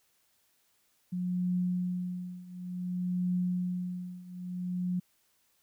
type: tone with tremolo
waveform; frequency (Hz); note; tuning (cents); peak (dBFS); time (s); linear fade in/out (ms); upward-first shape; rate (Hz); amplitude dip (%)
sine; 180; F#3; -47; -26; 1.12-5; 10; triangle; 0.56; 90
effects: white hiss -71 dBFS RMS until 5.62 s